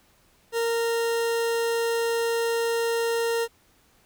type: tone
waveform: 40% pulse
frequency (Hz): 462.8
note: A#4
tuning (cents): -13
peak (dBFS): -22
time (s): 0.52-3.48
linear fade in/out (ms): 50
effects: pink hiss -61 dBFS RMS until 4.05 s